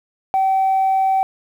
sine tone, 768 Hz, G5, 36 cents flat, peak -12 dBFS, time 0.34-1.23 s, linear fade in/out 0 ms, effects tanh soft clip ceiling -11 dBFS + 8-bit

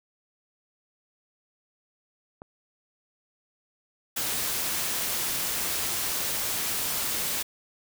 clicks, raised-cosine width 1 ms, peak -27 / -37 dBFS, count 2, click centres 2.419 / 5.373 s
white noise, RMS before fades -29 dBFS, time 4.16-7.43 s, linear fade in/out 10 ms
effects none

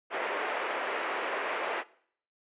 pink band-pass noise, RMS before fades -33 dBFS, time 0.1-1.84 s, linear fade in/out 50 ms, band 420 to 2500 Hz, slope 24 dB/octave, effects noise-tail reverb RT60 0.6 s tail -20 dB re dry + resampled to 8000 Hz

